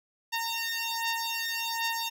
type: beating tone pair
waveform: 10% pulse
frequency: 917 / 918.3 Hz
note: A#5 / A#5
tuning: -29 / -26 cents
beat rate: 1.3 Hz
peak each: -24 dBFS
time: 0.32-2.1 s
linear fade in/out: 20 ms
effects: none